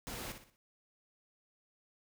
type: noise with echo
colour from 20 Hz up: pink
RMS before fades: -43 dBFS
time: 0.07-0.32 s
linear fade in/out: 0 ms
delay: 60 ms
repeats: 4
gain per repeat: -8 dB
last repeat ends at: 0.56 s
effects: none